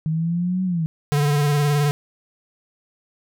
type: linear two-way sweep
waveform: sine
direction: up then down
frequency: 155.56 to 188.1 to 155.56 Hz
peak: -19 dBFS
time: 0.06-0.86 s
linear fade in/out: 0 ms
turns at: 0.64 s
type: tone with vibrato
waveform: square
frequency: 145.7 Hz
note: D3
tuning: 13 cents flat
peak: -17 dBFS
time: 1.12-1.91 s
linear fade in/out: 0 ms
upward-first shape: sine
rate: 19 Hz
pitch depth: 35 cents each way
effects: none